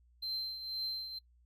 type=tone with tremolo; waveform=triangle; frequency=4116 Hz; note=C8; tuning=29 cents flat; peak=-33 dBFS; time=0.22-1.19 s; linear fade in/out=10 ms; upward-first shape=triangle; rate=2 Hz; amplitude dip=65%; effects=noise-tail reverb RT60 0.1 s tail -25 dB re dry + added 60 Hz sine -63 dBFS peak until 1.45 s